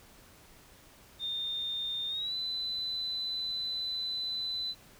sine tone with pitch glide, 3634 to 4009 Hz, A#7 to B7, -45 to +25 cents, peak -32 dBFS, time 1.19-4.75 s, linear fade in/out 50 ms, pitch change +170 cents, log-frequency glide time 2.08-2.35 s, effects pink hiss -57 dBFS RMS until 4.99 s

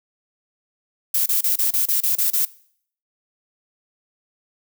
violet noise bursts, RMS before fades -19 dBFS, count 9, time 1.14-2.452 s, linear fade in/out 5 ms, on 120 ms, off 29 ms, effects noise-tail reverb RT60 0.6 s tail -21 dB re dry

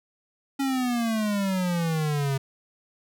square exponential sweep, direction down, 277.2 to 133.9 Hz, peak -24 dBFS, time 0.59-2.38 s, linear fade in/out 10 ms, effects none

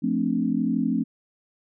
sine chord, D minor seventh, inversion first, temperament equal, 174.61 / 220 / 261.6 / 293.7 Hz, F3 / A3 / C4 / D4, 0 / 0 / 0 / 0 cents, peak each -29 / -25 / -25 / -29 dBFS, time 0.02-1.04 s, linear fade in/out 20 ms, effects none

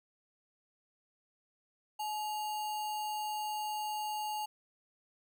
sine tone with sample-and-hold, 850 Hz, G#5, 40 cents sharp, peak -34 dBFS, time 1.99-4.46 s, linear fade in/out 10 ms, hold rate 3675 Hz, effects none

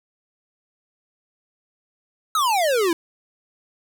square exponential sweep, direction down, 1325 to 320 Hz, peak -18 dBFS, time 2.35-2.93 s, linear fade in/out 2 ms, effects none

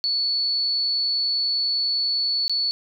sine tone with dropouts, 4435 Hz, C#8, in tune, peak -20 dBFS, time 0.04-2.71 s, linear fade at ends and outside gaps 0 ms, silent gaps 2.48-2.496 s, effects none

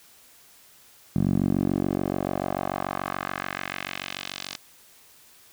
10% pulse tone with band-pass filter sweep, 46.89 Hz, F#1, 24 cents sharp, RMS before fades -28 dBFS, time 1.16-4.56 s, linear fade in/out 0 ms, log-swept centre 180 to 4700 Hz, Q 1.5, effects white hiss -54 dBFS RMS until 5.52 s

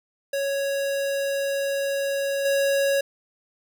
square tone with level steps, 554.4 Hz, C#5, in tune, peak -24 / -20 dBFS, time 0.33-3.01 s, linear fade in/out 5 ms, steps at 2.45 s, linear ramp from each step 5 ms, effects none

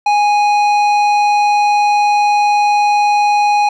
sine tone with tanh clipping, 828 Hz, G#5, 5 cents flat, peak -11 dBFS, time 0.06-3.69 s, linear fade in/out 5 ms, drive 12 dB, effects none

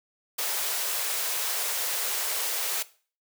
white high-pass noise, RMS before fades -29 dBFS, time 0.38-2.83 s, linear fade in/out 10 ms, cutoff 390 Hz, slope 48 dB/octave, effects noise-tail reverb RT60 0.4 s tail -18 dB re dry

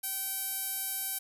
sawtooth tone with band-pass filter, 772 Hz, G5, 27 cents flat, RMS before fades -35 dBFS, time 0.03-1.19 s, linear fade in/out 10 ms, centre 12000 Hz, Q 2.8, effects none

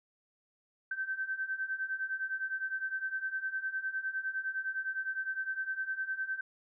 sine beating tone pair, 1542 / 1551.8 Hz, G6 / G6, -29 / -18 cents, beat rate 9.8 Hz, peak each -38 / -35 dBFS, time 0.91-6.41 s, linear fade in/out 5 ms, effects none

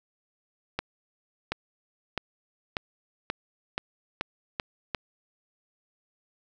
accelerating click train, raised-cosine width 0.3 ms, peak -12 dBFS, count 9, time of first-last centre 0.79-4.948 s, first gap 730 ms, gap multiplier 0.9, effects none

